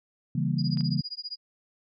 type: chord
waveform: sine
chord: C# diminished seventh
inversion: none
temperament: equal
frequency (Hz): 138.59 / 164.81 / 196 / 233.1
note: C#3 / E3 / G3 / Bb3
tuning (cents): 0 / 0 / 0 / 0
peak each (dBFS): -28 / -28 / -32 / -32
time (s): 0.35-1.01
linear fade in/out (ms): 5
type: tone with tremolo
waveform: sine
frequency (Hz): 4883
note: D#8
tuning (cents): -33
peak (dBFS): -31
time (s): 0.58-1.37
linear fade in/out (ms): 10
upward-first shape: sine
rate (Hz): 15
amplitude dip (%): 100
type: clicks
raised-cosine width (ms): 0.3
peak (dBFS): -30 / -30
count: 2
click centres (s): 0.773 / 0.808
effects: none